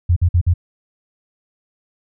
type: tone bursts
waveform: sine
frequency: 87.31 Hz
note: F2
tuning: in tune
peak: -10 dBFS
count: 4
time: 0.09-0.539 s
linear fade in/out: 10 ms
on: 74 ms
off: 51 ms
effects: none